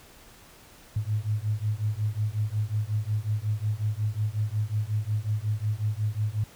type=beating tone pair; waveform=sine; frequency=103.83 / 109.33 Hz; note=G#2 / A2; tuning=0 / -11 cents; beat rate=5.5 Hz; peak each=-28 dBFS; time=0.96-6.44 s; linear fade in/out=5 ms; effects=pink hiss -52 dBFS RMS until 6.55 s